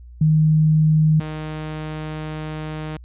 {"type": "tone pair in turn", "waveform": ["sine", "sawtooth"], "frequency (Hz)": [155.56, 154.84], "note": ["D#3", "D#3"], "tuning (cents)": [0, -8], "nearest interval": "unison", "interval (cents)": 8, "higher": "first", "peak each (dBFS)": [-12, -23], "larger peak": "first", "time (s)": [[0.21, 1.2], [1.2, 2.97]], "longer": "second", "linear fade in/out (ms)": 5, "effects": ["added 60 Hz sine -38 dBFS peak until 3.04 s", "resampled to 8000 Hz"]}